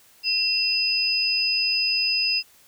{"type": "tone pair together", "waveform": "sine", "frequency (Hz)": [2703, 5000], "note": ["E7", "D#8"], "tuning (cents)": [43, 8], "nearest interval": "major seventh", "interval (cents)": 1065, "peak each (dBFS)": [-25, -21], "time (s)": [0.23, 2.43], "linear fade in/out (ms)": 50, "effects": ["white hiss -55 dBFS RMS until 2.67 s"]}